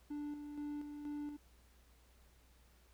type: tone with tremolo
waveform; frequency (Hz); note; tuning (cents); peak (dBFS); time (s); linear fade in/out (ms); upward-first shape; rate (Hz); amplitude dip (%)
triangle; 293.7; D4; 0; -38; 0.1-1.37; 10; square; 2.1; 45
effects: added 60 Hz sine -65 dBFS peak until 2.93 s + pink hiss -70 dBFS RMS until 2.93 s